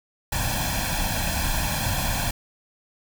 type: noise with comb filter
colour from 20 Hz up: pink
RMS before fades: -25 dBFS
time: 0.32-2.31 s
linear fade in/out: 5 ms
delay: 1.2 ms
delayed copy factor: +0.95
effects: none